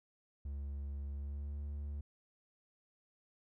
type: tone with pitch glide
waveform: triangle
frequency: 70.3 to 72.36 Hz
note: C#2 to D2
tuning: +25 to -25 cents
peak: -37 dBFS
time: 0.45-2.01 s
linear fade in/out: 5 ms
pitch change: +50 cents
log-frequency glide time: 1.13-1.59 s
effects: none